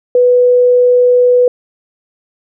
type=tone; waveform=sine; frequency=493.9 Hz; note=B4; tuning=in tune; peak=-5 dBFS; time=0.15-1.48 s; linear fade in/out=2 ms; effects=none